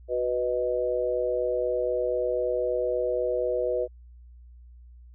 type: chord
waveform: sine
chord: B major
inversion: second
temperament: equal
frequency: 370 / 493.9 / 622.3 Hz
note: F#4 / B4 / D#5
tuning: 0 / 0 / 0 cents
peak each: -31 / -26 / -29 dBFS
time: 0.08-3.88 s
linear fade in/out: 50 ms
effects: added 60 Hz sine -46 dBFS peak until 5.14 s